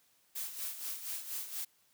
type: noise with tremolo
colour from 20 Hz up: blue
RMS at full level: -38 dBFS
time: 0.35-1.65 s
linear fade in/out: 10 ms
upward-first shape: sine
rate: 4.2 Hz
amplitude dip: 65%
effects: white hiss -70 dBFS RMS until 1.93 s + high-pass 60 Hz 12 dB/octave